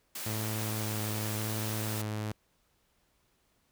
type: high-pass noise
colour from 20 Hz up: white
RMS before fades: -39 dBFS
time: 0.15-2.02 s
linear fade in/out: 5 ms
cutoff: 170 Hz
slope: 24 dB/octave
type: tone with vibrato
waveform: sawtooth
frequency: 107.7 Hz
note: A2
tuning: 37 cents flat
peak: -29 dBFS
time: 0.26-2.32 s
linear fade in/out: 5 ms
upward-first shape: square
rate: 0.88 Hz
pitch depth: 14 cents each way
effects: pink hiss -72 dBFS RMS until 3.71 s